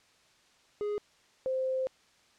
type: tone pair in turn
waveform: triangle / sine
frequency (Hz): 415.3 / 521.6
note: G#4 / C5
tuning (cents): 0 / -5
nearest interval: major third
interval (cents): 395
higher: second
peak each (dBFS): -28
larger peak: neither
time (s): 0.81-0.98 / 1.46-1.87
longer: second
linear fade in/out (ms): 0
effects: white hiss -64 dBFS RMS until 2.38 s + low-pass 6000 Hz 12 dB/octave